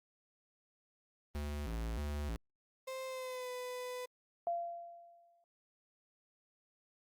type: tone with vibrato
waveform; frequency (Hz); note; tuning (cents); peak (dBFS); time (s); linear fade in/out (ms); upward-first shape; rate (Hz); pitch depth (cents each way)
square; 64.3; C2; -30; -37; 1.35-2.36; 0; square; 1.6; 230
type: tone with pitch glide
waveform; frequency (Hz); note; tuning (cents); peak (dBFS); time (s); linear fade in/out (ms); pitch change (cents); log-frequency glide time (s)
35% pulse; 523.3 to 499.4; C5 to B4; 0 to +19; -39; 2.87-4.06; 10; -81; 3.06-3.5
type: tone with exponential decay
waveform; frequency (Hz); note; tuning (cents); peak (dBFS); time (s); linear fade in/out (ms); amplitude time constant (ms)
sine; 687; F5; -29; -31; 4.47-5.44; 1; 210
effects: Opus 32 kbps